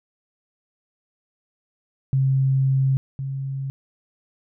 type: tone pair in turn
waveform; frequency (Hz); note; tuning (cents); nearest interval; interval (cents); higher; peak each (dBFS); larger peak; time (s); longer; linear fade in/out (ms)
sine; 134 / 135.64; C3 / C#3; +42 / -37; unison; 21; second; -16 / -25; first; 2.13-2.97 / 3.19-3.7; first; 0
effects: none